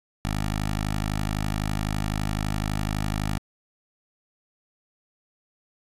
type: tone with notch filter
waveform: 10% pulse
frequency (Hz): 51.91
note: G#1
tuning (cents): 0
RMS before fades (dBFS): -27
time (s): 0.25-3.38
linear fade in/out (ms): 0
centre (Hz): 390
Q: 1.1
effects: resampled to 32000 Hz + 9-bit